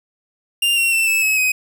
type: tone with pitch steps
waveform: 45% pulse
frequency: 2794 / 2737 / 2680 / 2625 / 2571 / 2518 Hz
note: F7 / F7 / E7 / E7 / E7 / D#7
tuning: 0 / -36 / +28 / -8 / -44 / +20 cents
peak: -14 dBFS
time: 0.62-1.52 s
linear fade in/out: 5 ms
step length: 150 ms
effects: none